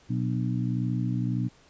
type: harmonic tone with a mistuned harmonic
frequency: 61.74 Hz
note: B1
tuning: in tune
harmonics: 2 / 3 / 4 / 5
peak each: -27 / -31 / -33 / -35 dBFS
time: 0.09-1.49 s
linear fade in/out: 20 ms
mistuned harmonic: 5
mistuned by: -49 cents
effects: pink hiss -58 dBFS RMS until 1.69 s + resampled to 16000 Hz